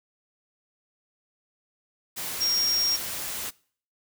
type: tone in noise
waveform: sine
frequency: 5580 Hz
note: F8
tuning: 2 cents flat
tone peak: -22 dBFS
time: 2.4-2.97 s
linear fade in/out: 20 ms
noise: white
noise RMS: -33 dBFS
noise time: 2.16-3.51 s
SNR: +8 dB
effects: noise-tail reverb RT60 0.5 s tail -23 dB re dry